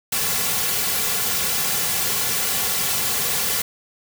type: noise with comb filter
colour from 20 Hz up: white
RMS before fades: -22 dBFS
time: 0.12-3.62 s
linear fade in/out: 5 ms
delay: 3.2 ms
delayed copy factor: -0.75
effects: none